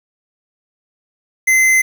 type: tone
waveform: square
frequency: 2057 Hz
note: C7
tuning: 30 cents flat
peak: -10 dBFS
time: 1.47-1.82 s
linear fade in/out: 10 ms
effects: 7-bit